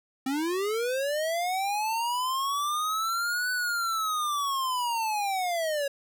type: linear two-way sweep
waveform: square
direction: up then down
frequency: 257.1 to 1502 to 551 Hz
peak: -27 dBFS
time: 0.26-5.88 s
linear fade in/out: 5 ms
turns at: 3.51 s
effects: none